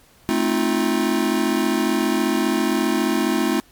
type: chord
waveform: square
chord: F dominant seventh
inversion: first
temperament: just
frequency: 218.3 / 261.9 / 314.3 / 349.2 Hz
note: A3 / C4 / Eb4 / F4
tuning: -13 / +2 / +18 / 0 cents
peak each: -24 dBFS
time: 0.29-3.6 s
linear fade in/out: 0 ms
effects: pink hiss -53 dBFS RMS until 3.71 s + MP3 96 kbps